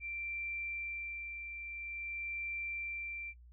sine tone with tremolo, 2354 Hz, D7, 3 cents sharp, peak -37 dBFS, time 0-3.34 s, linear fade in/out 50 ms, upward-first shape sine, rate 0.49 Hz, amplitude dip 45%, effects noise-tail reverb RT60 0.1 s tail -24 dB re dry + added 60 Hz sine -54 dBFS peak until 3.52 s

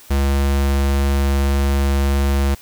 square tone, 69.3 Hz, C#2, in tune, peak -15 dBFS, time 0.1-2.55 s, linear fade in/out 10 ms, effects white hiss -44 dBFS RMS until 2.61 s

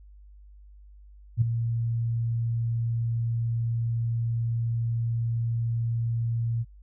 sine tone with ADSR envelope, 115.9 Hz, A#2, 10 cents flat, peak -15 dBFS, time 1.37-6.65 s, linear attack 46 ms, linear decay 6 ms, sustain -9 dB, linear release 38 ms, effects added 50 Hz sine -47 dBFS peak until 6.82 s

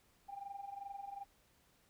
sine tone with amplitude modulation, 798 Hz, G5, 31 cents sharp, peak -40 dBFS, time 0.28-1.25 s, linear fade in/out 20 ms, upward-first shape sine, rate 22.6 Hz, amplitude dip 80%, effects tanh soft clip ceiling -37 dBFS + pink hiss -71 dBFS RMS until 1.89 s

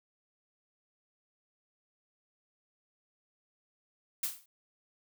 blue noise with exponential decay, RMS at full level -29 dBFS, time 4.23-4.46 s, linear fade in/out 5 ms, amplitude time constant 50 ms, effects none

